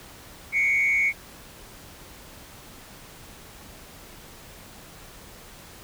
sine tone with frequency modulation, 2217 Hz, C#7, in tune, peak -18 dBFS, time 0.52-1.13 s, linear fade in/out 50 ms, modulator 130 Hz, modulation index 0.64, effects tanh soft clip ceiling -15 dBFS + pink hiss -46 dBFS RMS until 5.83 s

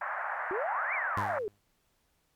white band-pass noise, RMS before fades -35 dBFS, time 0.01-1.39 s, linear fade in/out 5 ms, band 620 to 1800 Hz, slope 48 dB/octave
sine exponential two-way sweep, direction up then down, 349.2 to 2389 to 393.3 Hz, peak -31 dBFS, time 0.51-1.48 s, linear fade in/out 0 ms, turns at 0.94 s
sawtooth tone with exponential decay, 101.9 Hz, G#2, 32 cents flat, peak -28 dBFS, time 1.17-1.59 s, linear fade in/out 0 ms, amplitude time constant 90 ms
effects pink hiss -73 dBFS RMS until 2.35 s + MP3 96 kbps

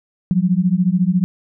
sine beating tone pair, 174.61 / 188.61 Hz, F3 / F#3, 0 / +33 cents, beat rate 14 Hz, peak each -16 dBFS, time 0.31-1.24 s, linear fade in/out 0 ms, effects none

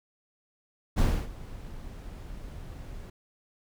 brown noise with ADSR envelope, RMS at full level -21 dBFS, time 0.96-3.1 s, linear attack 31 ms, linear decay 280 ms, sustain -20 dB, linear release 4 ms, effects none

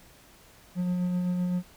triangle tone with tremolo, 179.3 Hz, F3, 46 cents sharp, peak -22 dBFS, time 0.75-1.63 s, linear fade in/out 50 ms, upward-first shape sine, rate 7.8 Hz, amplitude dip 25%, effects pink hiss -55 dBFS RMS until 1.76 s

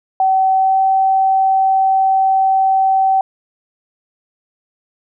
sine tone with pitch glide, 763 to 768.3 Hz, G5 to G5, -47 to -35 cents, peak -10 dBFS, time 0.2-3.21 s, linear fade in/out 2 ms, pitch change +12 cents, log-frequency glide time 0.55-0.79 s, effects none

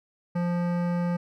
sine tone with hard clipping, 174.61 Hz, F3, in tune, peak -26 dBFS, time 0.35-1.17 s, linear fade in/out 10 ms, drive 16 dB, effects none

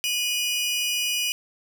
sawtooth tone pair together, 2465 / 2931 Hz, D#7 / F#7, -17 / -17 cents, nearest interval minor third, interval 300 cents, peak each -24 / -22 dBFS, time 0.04-1.32 s, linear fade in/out 0 ms, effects none

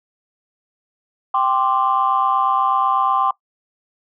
sine chord, G suspended fourth, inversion none, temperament equal, 784 / 1046.5 / 1174.7 Hz, G5 / C6 / D6, 0 / 0 / 0 cents, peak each -19 / -18 / -19 dBFS, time 1.34-3.31 s, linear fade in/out 5 ms, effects noise-tail reverb RT60 0.1 s tail -19 dB re dry + tanh soft clip ceiling -6 dBFS

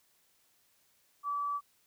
sine tone, 1152 Hz, D6, 34 cents flat, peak -31 dBFS, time 1.23-1.61 s, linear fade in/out 50 ms, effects white hiss -70 dBFS RMS until 1.86 s

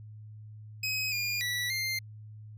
25% pulse tone with pitch steps, 2534 / 2418 / 1954 / 2101 Hz, D#7 / D7 / B6 / C7, +31 / +50 / -19 / +7 cents, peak -26 dBFS, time 0.83-1.99 s, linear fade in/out 5 ms, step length 290 ms, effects added 107 Hz sine -44 dBFS peak until 2.57 s

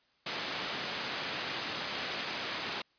white band-pass noise, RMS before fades -37 dBFS, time 0.26-2.82 s, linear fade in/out 5 ms, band 140 to 4200 Hz, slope 12 dB/octave, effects white hiss -70 dBFS RMS until 2.98 s + resampled to 11025 Hz

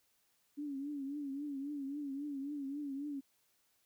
sine tone with vibrato, 282.6 Hz, C#4, 34 cents sharp, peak -38 dBFS, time 0.57-3.21 s, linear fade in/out 20 ms, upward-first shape triangle, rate 3.7 Hz, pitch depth 100 cents each way, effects white hiss -75 dBFS RMS until 3.85 s

